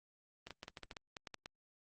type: clicks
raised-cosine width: 0.2 ms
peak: -28 dBFS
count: 12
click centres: 0.47 / 0.507 / 0.631 / 0.681 / 0.772 / 0.833 / 0.912 / 0.968 / 1.168 / 1.272 / 1.343 / 1.459 s
effects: Opus 24 kbps